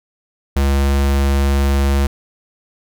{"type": "tone", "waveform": "square", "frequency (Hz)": 69.3, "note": "C#2", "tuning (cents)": 0, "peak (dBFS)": -13, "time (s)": [0.56, 2.07], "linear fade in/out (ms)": 5, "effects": []}